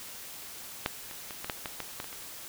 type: clicks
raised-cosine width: 0.3 ms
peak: -11 / -26 / -23 / -20 / -14 / -18 / -18 / -19 / -26 / -29 dBFS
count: 10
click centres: 0.861 / 1.112 / 1.308 / 1.445 / 1.498 / 1.658 / 1.803 / 2.001 / 2.043 / 2.129 s
effects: white hiss -44 dBFS RMS until 2.48 s